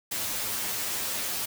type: noise with comb filter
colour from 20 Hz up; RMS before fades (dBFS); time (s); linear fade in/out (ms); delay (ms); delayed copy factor
white; -31; 0.11-1.46; 10; 9.6; +0.9
effects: none